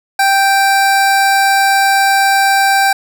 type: tone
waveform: 25% pulse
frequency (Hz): 784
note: G5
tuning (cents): 0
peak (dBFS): -5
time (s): 0.19-2.93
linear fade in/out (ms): 5
effects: none